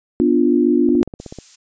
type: chord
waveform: sine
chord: B diminished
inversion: none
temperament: equal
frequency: 246.9 / 293.7 / 349.2 Hz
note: B3 / D4 / F4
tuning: 0 / 0 / 0 cents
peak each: -16 dBFS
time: 0.2-1.03 s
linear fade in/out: 0 ms
type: click train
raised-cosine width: 2 ms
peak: -18 dBFS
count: 9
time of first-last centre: 0.89-1.387 s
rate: 16.1 Hz
type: noise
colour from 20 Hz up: violet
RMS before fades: -35 dBFS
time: 1.19-1.56 s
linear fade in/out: 10 ms
effects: resampled to 16000 Hz